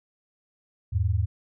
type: tone pair together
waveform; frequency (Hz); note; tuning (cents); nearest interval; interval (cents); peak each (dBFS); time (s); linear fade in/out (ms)
sine; 82.86 / 104.4; E2 / G#2; +9 / +10; major third; 401; -24; 0.92-1.26; 20
effects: none